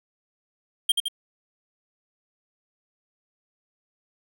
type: tone with echo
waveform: square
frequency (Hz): 3193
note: G7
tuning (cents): +31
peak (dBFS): -17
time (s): 0.89-0.92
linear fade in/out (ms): 5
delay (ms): 82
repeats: 2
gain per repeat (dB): -4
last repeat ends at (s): 1.084
effects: none